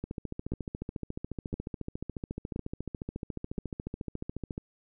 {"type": "two click trains", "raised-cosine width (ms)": 3, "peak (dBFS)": [-20, -22], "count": [4, 65], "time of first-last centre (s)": [[0.52, 3.581], [0.04, 4.579]], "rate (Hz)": [0.98, 14.1], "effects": []}